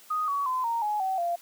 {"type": "tone with pitch steps", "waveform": "sine", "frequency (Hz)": [1244.5, 1128.1, 1022.6, 927, 840.3, 761.7, 690.4], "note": ["D#6", "C#6", "C6", "A#5", "G#5", "G5", "F5"], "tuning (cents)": [0, 30, -40, -10, 20, -50, -20], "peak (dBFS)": -25, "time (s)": [0.1, 1.36], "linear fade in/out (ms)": 10, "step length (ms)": 180, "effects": ["white hiss -53 dBFS RMS until 1.41 s", "high-pass 200 Hz 12 dB/octave"]}